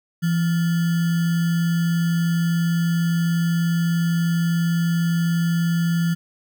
sine tone with sample-and-hold, 168.5 Hz, E3, 38 cents sharp, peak -17 dBFS, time 0.22-6.15 s, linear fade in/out 20 ms, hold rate 1575 Hz, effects none

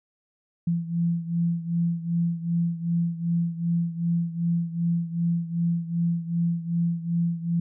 sine beating tone pair, 168.9 / 171.5 Hz, E3 / F3, +42 / -31 cents, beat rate 2.6 Hz, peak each -24 / -28 dBFS, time 0.67-7.6 s, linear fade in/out 5 ms, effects none

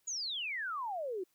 sine exponential sweep, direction down, 6950 to 350 Hz, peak -35 dBFS, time 0.07-1.24 s, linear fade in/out 10 ms, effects white hiss -75 dBFS RMS until 1.34 s + high-pass 80 Hz 12 dB/octave

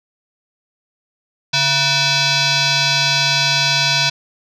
sine tone with frequency modulation, 678 Hz, E5, 49 cents sharp, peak -12 dBFS, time 1.53-4.1 s, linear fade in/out 10 ms, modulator 820 Hz, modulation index 6, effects tanh soft clip ceiling -8 dBFS

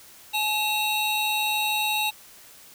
square tone cluster, 852 / 2707 / 3808 Hz, G#5 / E7 / A#7, +44 / +45 / +36 cents, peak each -28 dBFS, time 0.33-2.11 s, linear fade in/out 20 ms, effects white hiss -49 dBFS RMS until 2.74 s

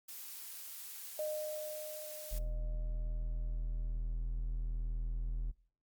blue noise, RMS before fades -47 dBFS, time 0.08-2.39 s, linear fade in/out 10 ms
sine tone with exponential decay, 611 Hz, D#5, 32 cents flat, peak -34 dBFS, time 1.19-4.14 s, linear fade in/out 2 ms, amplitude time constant 640 ms
triangle tone, 40.55 Hz, E1, 28 cents flat, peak -32 dBFS, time 2.31-5.52 s, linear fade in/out 20 ms
effects noise-tail reverb RT60 0.5 s tail -22 dB re dry + Opus 48 kbps

